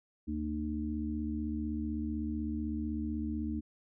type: harmonic tone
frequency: 75.9 Hz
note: D#2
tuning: 42 cents flat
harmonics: 1 / 3 / 4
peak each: -38 / -36 / -37 dBFS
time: 0.27-3.61 s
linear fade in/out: 20 ms
effects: none